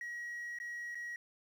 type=tone with dropouts; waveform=sine; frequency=1906 Hz; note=A#6; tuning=38 cents sharp; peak=-37 dBFS; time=0.01-1.16 s; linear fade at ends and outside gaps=2 ms; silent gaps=0.587-0.6 / 0.947-0.953 s; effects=tanh soft clip ceiling -39 dBFS + 11-bit